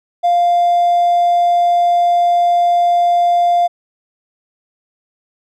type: tone with hard clipping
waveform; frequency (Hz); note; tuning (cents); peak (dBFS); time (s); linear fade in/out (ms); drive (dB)
triangle; 698.5; F5; 0; -10; 0.23-3.68; 20; 4
effects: none